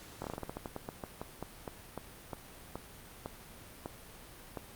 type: slowing click train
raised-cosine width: 1 ms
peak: -24 dBFS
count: 22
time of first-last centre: 0.22-4.573 s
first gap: 22 ms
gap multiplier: 1.19
effects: pink hiss -52 dBFS RMS until 4.75 s + Opus 48 kbps